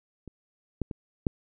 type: clicks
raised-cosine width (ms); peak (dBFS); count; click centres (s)
3; -29 / -15 / -22 / -11; 4; 0.277 / 0.817 / 0.912 / 1.268
effects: none